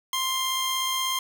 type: tone pair together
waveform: sawtooth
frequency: 1046.5 / 3196 Hz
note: C6 / G7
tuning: 0 / +33 cents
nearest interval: octave + perfect fifth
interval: 1933 cents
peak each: -24 dBFS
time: 0.13-1.19 s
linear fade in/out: 2 ms
effects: none